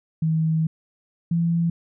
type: tone pair in turn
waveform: sine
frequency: 159.8 / 168.46 Hz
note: D#3 / E3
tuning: +47 / +38 cents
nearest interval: minor second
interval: 91 cents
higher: second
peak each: -18 dBFS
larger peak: neither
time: 0.22-0.67 / 1.31-1.7 s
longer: first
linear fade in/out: 5 ms
effects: none